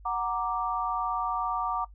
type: chord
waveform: sine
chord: Gb augmented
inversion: none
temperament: equal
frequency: 740 / 932.3 / 1174.7 Hz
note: Gb5 / Bb5 / D6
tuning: 0 / 0 / 0 cents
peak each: -32 / -32 / -30 dBFS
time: 0.05-1.85 s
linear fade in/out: 10 ms
effects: noise-tail reverb RT60 0.1 s tail -18 dB re dry + added 50 Hz sine -47 dBFS peak until 1.94 s